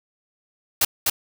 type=noise with echo; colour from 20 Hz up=white; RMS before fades=-18 dBFS; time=0.81-0.85 s; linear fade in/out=5 ms; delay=250 ms; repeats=1; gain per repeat=-2 dB; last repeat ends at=1.1 s; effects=none